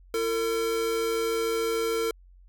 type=tone pair together; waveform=square; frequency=339 / 452.5 Hz; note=E4 / A4; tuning=+49 / +48 cents; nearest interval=perfect fourth; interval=499 cents; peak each=-35 / -26 dBFS; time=0.14-2.11 s; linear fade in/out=2 ms; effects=added 45 Hz sine -50 dBFS peak until 2.48 s